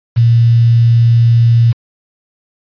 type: tone with quantisation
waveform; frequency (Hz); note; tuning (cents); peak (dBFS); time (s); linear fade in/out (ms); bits
sine; 116.8; A#2; +4; -5; 0.16-1.73; 20; 5
effects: resampled to 11025 Hz